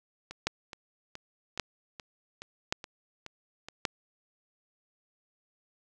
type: two click trains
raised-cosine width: 0.2 ms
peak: -24 / -10 dBFS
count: 9 / 4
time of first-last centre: 0.31-3.686 / 0.47-3.852 s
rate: 2.37 / 0.887 Hz
effects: none